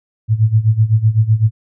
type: tone with tremolo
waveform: sine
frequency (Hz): 110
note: A2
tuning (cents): 0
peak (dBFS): -6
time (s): 0.28-1.51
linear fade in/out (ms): 50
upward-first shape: sine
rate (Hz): 7.9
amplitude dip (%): 85
effects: none